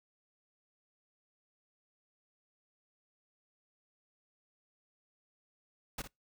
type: noise with echo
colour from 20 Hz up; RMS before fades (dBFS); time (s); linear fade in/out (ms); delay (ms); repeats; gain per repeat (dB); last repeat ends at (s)
pink; -39; 5.98-6.02; 5; 56; 1; -10; 6.076
effects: noise-tail reverb RT60 0.2 s tail -25 dB re dry